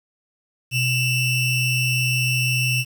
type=ring-modulated tone; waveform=square; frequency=1396.9 Hz; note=F6; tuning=in tune; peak=-16 dBFS; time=0.71-2.85 s; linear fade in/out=50 ms; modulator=1270 Hz; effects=8-bit